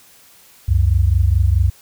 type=tone pair together; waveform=sine; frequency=67.81 / 92.5 Hz; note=C#2 / F#2; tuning=-38 / 0 cents; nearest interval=perfect fourth; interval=538 cents; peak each=-14 dBFS; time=0.68-1.7 s; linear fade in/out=10 ms; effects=white hiss -48 dBFS RMS until 1.81 s